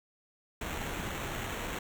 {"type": "noise with sample-and-hold", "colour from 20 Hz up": "pink", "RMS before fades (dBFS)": -37, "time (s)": [0.61, 1.79], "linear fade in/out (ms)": 5, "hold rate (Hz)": 4900, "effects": []}